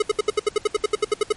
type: tone bursts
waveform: square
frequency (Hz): 423.3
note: G#4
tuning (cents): +33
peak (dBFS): -16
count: 15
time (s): 0-1.325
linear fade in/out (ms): 5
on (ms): 23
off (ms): 70
effects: pink hiss -46 dBFS RMS until 1.36 s + MP3 48 kbps